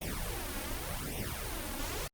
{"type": "noise with flanger", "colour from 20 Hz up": "pink", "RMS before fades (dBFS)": -37, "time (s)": [0.01, 2.08], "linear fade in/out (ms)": 10, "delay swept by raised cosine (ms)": [0.33, 3.63], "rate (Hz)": 0.87, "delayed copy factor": 0.9, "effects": ["Opus 32 kbps"]}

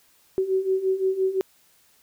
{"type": "beating tone pair", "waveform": "sine", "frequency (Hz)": [376, 381.8], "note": ["F#4", "G4"], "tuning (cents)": [28, -46], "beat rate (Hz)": 5.8, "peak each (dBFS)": [-26, -22], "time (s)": [0.38, 1.41], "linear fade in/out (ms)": 0, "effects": ["white hiss -60 dBFS RMS until 2.02 s"]}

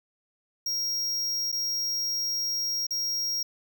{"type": "tone with dropouts", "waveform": "square", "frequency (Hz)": 5600, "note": "F8", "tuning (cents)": 4, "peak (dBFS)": -27, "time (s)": [0.66, 3.43], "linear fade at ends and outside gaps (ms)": 5, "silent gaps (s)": [[1.518, 1.525], [2.868, 2.907]], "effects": []}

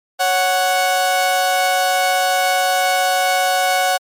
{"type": "tone pair together", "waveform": "sawtooth", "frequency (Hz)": [554.4, 740], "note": ["C#5", "F#5"], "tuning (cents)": [0, 0], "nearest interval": "perfect fourth", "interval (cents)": 500, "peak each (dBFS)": [-17, -11], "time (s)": [0.19, 3.98], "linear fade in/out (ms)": 20, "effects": ["MP3 64 kbps"]}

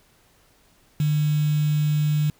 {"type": "tone with quantisation", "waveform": "sine", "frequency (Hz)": 150, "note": "D3", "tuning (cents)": 37, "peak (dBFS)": -18, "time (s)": [1, 2.3], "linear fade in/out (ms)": 2, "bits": 6, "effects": ["pink hiss -59 dBFS RMS until 2.39 s"]}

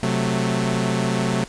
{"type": "chord", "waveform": "sawtooth", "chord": "F# diminished", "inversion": "second", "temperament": "equal", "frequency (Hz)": [130.81, 185, 220], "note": ["C3", "F#3", "A3"], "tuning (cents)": [0, 0, 0], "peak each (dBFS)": -20, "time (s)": [0.03, 1.44], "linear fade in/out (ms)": 0, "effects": ["pink hiss -41 dBFS RMS until 1.48 s", "resampled to 22050 Hz"]}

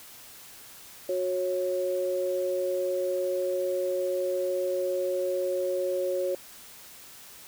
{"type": "tone pair together", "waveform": "sine", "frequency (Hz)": [365.7, 548], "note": ["F#4", "C#5"], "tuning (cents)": [-20, -20], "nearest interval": "perfect fifth", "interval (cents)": 700, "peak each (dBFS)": [-30, -27], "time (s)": [1.09, 6.35], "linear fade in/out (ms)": 2, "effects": ["white hiss -48 dBFS RMS until 7.47 s"]}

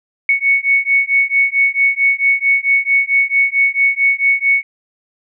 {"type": "beating tone pair", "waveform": "sine", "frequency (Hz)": [2216, 2220.5], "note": ["C#7", "C#7"], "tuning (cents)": [-1, 2], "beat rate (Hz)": 4.5, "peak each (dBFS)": -14, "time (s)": [0.29, 4.63], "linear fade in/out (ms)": 2, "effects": []}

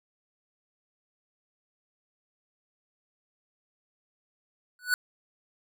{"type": "tone with exponential growth", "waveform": "square", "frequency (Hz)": 1480, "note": "F#6", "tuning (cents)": 0, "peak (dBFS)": -19, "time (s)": [4.79, 4.94], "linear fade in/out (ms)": 1, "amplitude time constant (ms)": 31, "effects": []}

